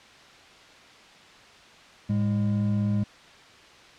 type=tone pair together; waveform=triangle; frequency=108.1 / 204.1 Hz; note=A2 / G#3; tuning=-30 / -30 cents; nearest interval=major seventh; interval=1100 cents; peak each=-23 dBFS; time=2.09-3.04 s; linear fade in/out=10 ms; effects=white hiss -50 dBFS RMS until 3.98 s + low-pass 4000 Hz 12 dB/octave